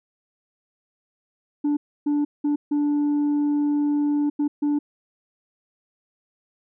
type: tone bursts at uneven times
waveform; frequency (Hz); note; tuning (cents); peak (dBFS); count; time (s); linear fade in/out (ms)
sine; 292.4; D4; -7; -16; 6; 1.64-1.77 / 2.06-2.25 / 2.44-2.56 / 2.71-4.3 / 4.39-4.48 / 4.62-4.79; 10
effects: tanh soft clip ceiling -18 dBFS